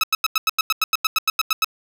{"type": "tone bursts", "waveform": "15% pulse", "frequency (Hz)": 1293, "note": "E6", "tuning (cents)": -34, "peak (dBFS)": -9, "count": 15, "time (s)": [0.01, 1.645], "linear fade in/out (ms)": 2, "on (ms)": 25, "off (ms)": 90, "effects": []}